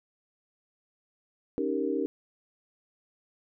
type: chord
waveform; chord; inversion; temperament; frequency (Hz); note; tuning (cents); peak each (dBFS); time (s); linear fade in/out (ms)
sine; Eb dominant seventh; third; equal; 277.2 / 311.1 / 392 / 466.2; Db4 / Eb4 / G4 / Bb4; 0 / 0 / 0 / 0; -32; 1.58-2.06; 0
effects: none